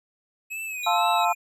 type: tone with vibrato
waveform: square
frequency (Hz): 2548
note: D#7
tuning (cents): +41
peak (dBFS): -31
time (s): 0.5-1.35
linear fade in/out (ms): 20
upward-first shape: sine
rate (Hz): 2.1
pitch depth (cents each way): 70
type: tone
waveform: sine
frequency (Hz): 3851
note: B7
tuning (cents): -44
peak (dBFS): -30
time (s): 0.83-1.25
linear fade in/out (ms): 5
type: chord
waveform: sine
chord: F major seventh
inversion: none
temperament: equal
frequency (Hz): 698.5 / 880 / 1046.5 / 1318.5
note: F5 / A5 / C6 / E6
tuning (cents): 0 / 0 / 0 / 0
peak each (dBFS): -24 / -23 / -28 / -27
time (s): 0.86-1.33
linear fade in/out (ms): 10
effects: none